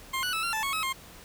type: tone with pitch steps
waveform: 20% pulse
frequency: 1059 / 1477 / 1310 / 1375 / 877 / 1103 / 1282 / 1063 Hz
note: C6 / F#6 / E6 / F6 / A5 / C#6 / E6 / C6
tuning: +21 / -3 / -11 / -27 / -6 / -9 / -49 / +27 cents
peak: -23 dBFS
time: 0.13-0.93 s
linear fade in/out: 10 ms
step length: 100 ms
effects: pink hiss -49 dBFS RMS until 1.24 s